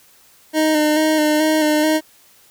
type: tone with vibrato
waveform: 25% pulse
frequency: 307.7 Hz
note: D#4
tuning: 19 cents flat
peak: -10 dBFS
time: 0.53-2.01 s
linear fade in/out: 50 ms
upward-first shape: square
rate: 2.3 Hz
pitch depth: 24 cents each way
effects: white hiss -51 dBFS RMS until 2.5 s